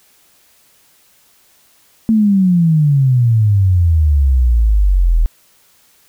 sine exponential sweep, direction down, 226.6 to 39 Hz, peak -8 dBFS, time 2.09-5.26 s, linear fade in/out 0 ms, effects white hiss -52 dBFS RMS until 6.08 s

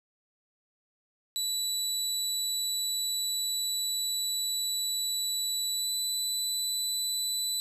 25% pulse tone with pitch glide, 3951 to 3981 Hz, B7 to B7, 0 to +13 cents, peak -24 dBFS, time 1.36-7.6 s, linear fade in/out 0 ms, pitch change +13 cents, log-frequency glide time 5.74-5.91 s, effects none

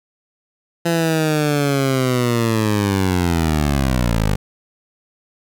15% pulse linear sweep, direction down, 170 to 49 Hz, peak -9 dBFS, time 0.85-4.36 s, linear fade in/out 10 ms, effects none

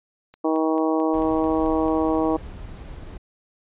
click train, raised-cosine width 0.3 ms, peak -30 dBFS, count 8, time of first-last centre 0.34-1.882 s, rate 4.54 Hz
harmonic tone, 158.9 Hz, D#3, 37 cents sharp, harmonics 2 / 3 / 4 / 5 / 6 / 7, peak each -21 / -25 / -27 / -29 / -31 / -32 dBFS, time 0.44-2.37 s, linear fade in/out 10 ms
brown noise, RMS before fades -36 dBFS, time 1.13-3.18 s, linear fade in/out 10 ms
effects resampled to 8000 Hz

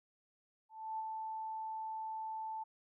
sine tone with ADSR envelope, 880 Hz, A5, in tune, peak -36 dBFS, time 0.69-2.64 s, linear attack 300 ms, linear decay 26 ms, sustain -3 dB, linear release 13 ms, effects none

